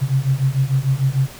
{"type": "beating tone pair", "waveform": "sine", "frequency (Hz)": [130.81, 137.51], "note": ["C3", "C#3"], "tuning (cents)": [0, -14], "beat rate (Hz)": 6.7, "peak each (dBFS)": -18, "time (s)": [0.01, 1.28], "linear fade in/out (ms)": 20, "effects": ["pink hiss -38 dBFS RMS until 1.39 s"]}